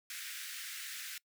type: high-pass noise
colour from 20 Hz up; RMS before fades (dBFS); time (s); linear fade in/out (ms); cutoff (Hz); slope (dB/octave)
pink; -44; 0.1-1.18; 2; 1500; 48
effects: noise-tail reverb RT60 0.1 s tail -23 dB re dry